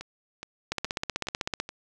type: two click trains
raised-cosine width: 0.2 ms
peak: -21 / -11 dBFS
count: 5 / 15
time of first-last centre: 0.01-1.691 / 0.72-1.601 s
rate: 2.38 / 15.9 Hz
effects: none